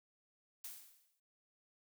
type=noise with exponential decay; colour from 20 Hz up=blue; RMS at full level=-45 dBFS; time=0.64-1.2 s; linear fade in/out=5 ms; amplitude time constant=120 ms; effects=noise-tail reverb RT60 0.5 s tail -26 dB re dry